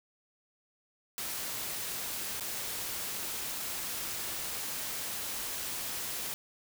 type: noise with dropouts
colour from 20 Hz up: white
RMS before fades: -37 dBFS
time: 1.18-6.34 s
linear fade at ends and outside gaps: 0 ms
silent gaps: 2.398-2.408 s
effects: none